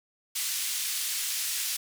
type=band-pass noise; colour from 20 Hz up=white; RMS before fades=-31 dBFS; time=0.35-1.77 s; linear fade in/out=10 ms; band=2400 to 12000 Hz; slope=12 dB/octave; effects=none